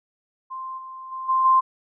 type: tone with level steps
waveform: sine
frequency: 1046.5 Hz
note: C6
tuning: in tune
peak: -30 / -35 / -29 / -17 / -13 dBFS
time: 0.5-1.61 s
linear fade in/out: 20 ms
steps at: 0.77 / 1.11 / 1.28 / 1.44 s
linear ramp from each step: 20 ms
effects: none